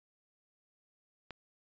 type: click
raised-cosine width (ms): 0.3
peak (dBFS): -27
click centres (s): 1.307
effects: resampled to 16000 Hz